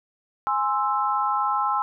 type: chord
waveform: sine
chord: Ab augmented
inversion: none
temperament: equal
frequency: 830.6 / 1046.5 / 1318.5 Hz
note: Ab5 / C6 / E6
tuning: 0 / 0 / 0 cents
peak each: -25 dBFS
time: 0.47-1.82 s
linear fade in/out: 0 ms
effects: none